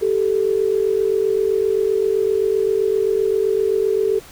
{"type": "tone pair together", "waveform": "sine", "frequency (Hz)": [389.9, 437.6], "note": ["G4", "A4"], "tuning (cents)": [-9, -9], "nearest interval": "major second", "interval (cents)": 200, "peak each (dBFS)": -18, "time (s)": [0.01, 4.2], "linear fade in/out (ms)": 20, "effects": ["pink hiss -42 dBFS RMS until 4.31 s"]}